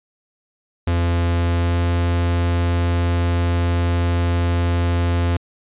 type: tone with pitch glide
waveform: 45% pulse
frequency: 85.8 to 86.3 Hz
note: F2 to F2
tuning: -30 to -20 cents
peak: -16 dBFS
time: 0.87-5.37 s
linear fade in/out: 5 ms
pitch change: +10 cents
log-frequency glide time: 1.57-1.79 s
effects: resampled to 8000 Hz